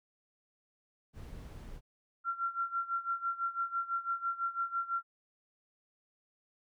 brown noise, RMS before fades -46 dBFS, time 1.13-1.81 s, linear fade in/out 50 ms
sine tone with tremolo, 1369 Hz, F6, 35 cents flat, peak -29 dBFS, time 2.24-5.03 s, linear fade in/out 50 ms, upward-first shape sine, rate 6 Hz, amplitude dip 85%
effects none

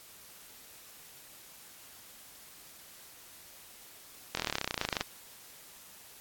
slowing click train, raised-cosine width 0.2 ms, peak -13 dBFS, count 22, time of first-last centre 4.35-5.01 s, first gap 23 ms, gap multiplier 1.03, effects white hiss -53 dBFS RMS until 6.2 s + AAC 64 kbps

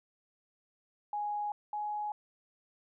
sine tone pair in turn, 830.6 / 837.8 Hz, G#5 / G#5, 0 / +15 cents, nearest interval unison, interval 15 cents, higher second, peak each -32 / -33 dBFS, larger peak first, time 1.13-1.52 / 1.73-2.12 s, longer neither, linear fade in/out 2 ms, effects none

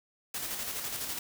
white noise with tremolo, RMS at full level -35 dBFS, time 0.34-1.19 s, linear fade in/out 5 ms, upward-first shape square, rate 12 Hz, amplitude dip 35%, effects none

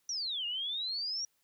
sine exponential two-way sweep, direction down then up, 5940 to 2798 to 5730 Hz, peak -33 dBFS, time 0.09-1.25 s, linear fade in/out 2 ms, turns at 0.46 s, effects white hiss -75 dBFS RMS until 1.43 s

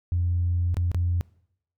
sine tone with dropouts, 87.4 Hz, F2, 2 cents sharp, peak -20 dBFS, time 0.12-1.21 s, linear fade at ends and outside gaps 0 ms, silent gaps 0.744-0.769 / 0.916-0.946 s, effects noise-tail reverb RT60 0.7 s tail -23 dB re dry + tanh soft clip ceiling -16 dBFS

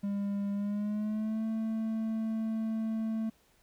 triangle tone with pitch glide, 201 to 221.7 Hz, G3 to A3, +44 to +13 cents, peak -28 dBFS, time 0.03-3.3 s, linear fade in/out 10 ms, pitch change +169 cents, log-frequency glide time 0.52-1.45 s, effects pink hiss -67 dBFS RMS until 3.62 s

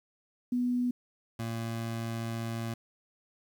sine / 25% pulse tone pair in turn, 246.2 / 114.53 Hz, B3 / A#2, -5 / -30 cents, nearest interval octave + minor second, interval 1325 cents, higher first, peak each -26 / -29 dBFS, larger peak first, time 0.52-0.91 / 1.39-2.74 s, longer second, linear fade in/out 5 ms, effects 10-bit

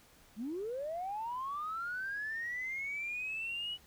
sine linear sweep, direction up, 196 to 2960 Hz, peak -35 dBFS, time 0.36-3.78 s, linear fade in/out 50 ms, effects tanh soft clip ceiling -31 dBFS + pink hiss -62 dBFS RMS until 3.86 s

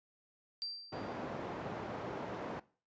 sine tone with exponential decay, 4699 Hz, D8, in tune, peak -35 dBFS, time 0.62-1.22 s, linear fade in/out 0 ms, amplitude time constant 130 ms
white band-pass noise, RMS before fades -42 dBFS, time 0.92-2.6 s, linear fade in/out 10 ms, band 110 to 770 Hz, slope 12 dB/octave
effects noise-tail reverb RT60 0.4 s tail -20 dB re dry + resampled to 16000 Hz

